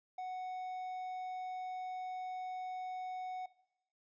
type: tone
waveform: triangle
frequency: 740 Hz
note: F#5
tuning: in tune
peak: -37 dBFS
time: 0.18-3.46 s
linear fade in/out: 5 ms
effects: noise-tail reverb RT60 0.8 s tail -19 dB re dry + resampled to 16000 Hz